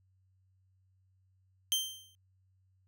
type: tone with exponential decay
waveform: sawtooth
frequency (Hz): 3136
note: G7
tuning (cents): 0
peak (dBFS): -22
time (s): 1.72-2.15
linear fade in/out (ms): 0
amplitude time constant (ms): 93
effects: added 94 Hz sine -67 dBFS peak until 2.87 s